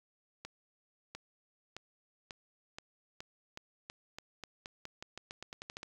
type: accelerating click train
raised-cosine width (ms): 0.2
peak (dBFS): -26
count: 21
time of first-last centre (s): 0.45-5.831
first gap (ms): 700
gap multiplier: 0.88
effects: 9-bit